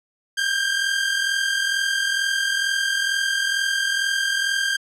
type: tone pair together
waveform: sawtooth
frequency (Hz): 1565.8 / 1608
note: G6 / G6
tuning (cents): -2 / +44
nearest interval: unison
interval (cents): 46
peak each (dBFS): -21 / -18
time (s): 0.37-4.77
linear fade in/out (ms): 10
effects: low-pass 9000 Hz 12 dB/octave